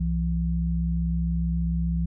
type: tone pair together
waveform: sine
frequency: 63.9 / 168.58 Hz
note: C2 / E3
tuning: -40 / +39 cents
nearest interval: octave + perfect fourth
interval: 1679 cents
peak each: -25 dBFS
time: 0-2.06 s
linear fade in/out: 10 ms
effects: none